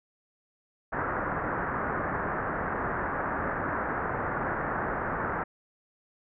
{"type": "low-pass noise", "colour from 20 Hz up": "white", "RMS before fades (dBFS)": -31, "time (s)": [0.92, 5.44], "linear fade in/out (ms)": 10, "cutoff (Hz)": 1700, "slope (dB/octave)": 48, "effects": []}